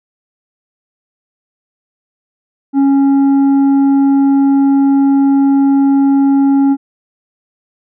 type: tone with tanh clipping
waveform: triangle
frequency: 275.7 Hz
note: C#4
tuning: 9 cents flat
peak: -8 dBFS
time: 2.73-6.77 s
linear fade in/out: 50 ms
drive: 10 dB
effects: none